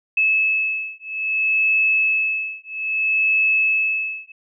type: beating tone pair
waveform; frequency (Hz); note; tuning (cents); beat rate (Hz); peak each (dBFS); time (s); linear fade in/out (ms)
sine; 2599 / 2599.61; E7 / E7; -25 / -25; 0.61; -20; 0.17-4.32; 5
effects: none